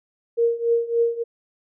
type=tone with tremolo; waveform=sine; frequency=466.5 Hz; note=A#4; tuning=1 cent sharp; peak=-14 dBFS; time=0.37-1.24 s; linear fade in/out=20 ms; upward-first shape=triangle; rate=3.5 Hz; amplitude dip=90%; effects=none